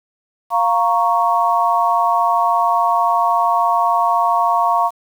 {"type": "chord", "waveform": "sine", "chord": "Bb minor", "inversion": "second", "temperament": "equal", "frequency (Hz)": [698.5, 932.3, 1108.7], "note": ["F5", "Bb5", "Db6"], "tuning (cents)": [0, 0, 0], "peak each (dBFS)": -17, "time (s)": [0.5, 4.91], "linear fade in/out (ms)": 50, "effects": ["7-bit"]}